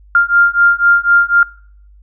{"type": "beating tone pair", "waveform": "sine", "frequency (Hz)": [1396.9, 1400.9], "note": ["F6", "F6"], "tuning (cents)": [0, 5], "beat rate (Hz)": 4, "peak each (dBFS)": -11, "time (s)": [0.15, 1.43], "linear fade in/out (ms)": 2, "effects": ["noise-tail reverb RT60 0.6 s tail -24 dB re dry", "added 50 Hz sine -40 dBFS peak until 2.02 s"]}